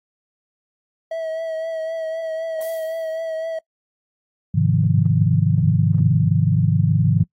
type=tone with vibrato; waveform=triangle; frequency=647 Hz; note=E5; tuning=32 cents flat; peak=-21 dBFS; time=1.11-3.59 s; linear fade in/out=5 ms; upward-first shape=triangle; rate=3.9 Hz; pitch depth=31 cents each way
type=noise with exponential decay; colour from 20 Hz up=violet; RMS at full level=-34 dBFS; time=2.61-3.49 s; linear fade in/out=1 ms; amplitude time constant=190 ms
type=chord; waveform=sine; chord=F minor seventh; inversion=first; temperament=equal; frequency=103.83 / 130.81 / 155.56 / 174.61 Hz; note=Ab2 / C3 / Eb3 / F3; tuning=0 / 0 / 0 / 0 cents; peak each=-19 / -20 / -18 / -22 dBFS; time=4.54-7.24 s; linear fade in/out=10 ms
effects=noise-tail reverb RT60 0.1 s tail -24 dB re dry + AAC 48 kbps